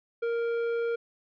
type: tone with tanh clipping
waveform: triangle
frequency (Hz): 466.2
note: A#4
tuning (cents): 0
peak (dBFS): -28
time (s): 0.22-0.96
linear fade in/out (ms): 10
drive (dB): 14
effects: none